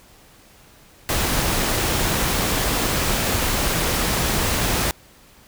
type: noise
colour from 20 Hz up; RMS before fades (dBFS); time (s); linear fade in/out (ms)
pink; -21; 1.09-4.91; 0
effects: pink hiss -50 dBFS RMS until 5.47 s